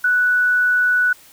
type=tone; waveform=sine; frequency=1480 Hz; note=F#6; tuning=in tune; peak=-13 dBFS; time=0.04-1.13 s; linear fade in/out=5 ms; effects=white hiss -47 dBFS RMS until 1.32 s